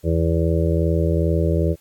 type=harmonic tone; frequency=82.41 Hz; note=E2; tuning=in tune; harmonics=1 / 2 / 4 / 5 / 6 / 7; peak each=-19 / -22 / -25 / -26 / -27 / -27 dBFS; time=0.03-1.76 s; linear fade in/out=50 ms; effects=white hiss -57 dBFS RMS until 1.8 s + AAC 64 kbps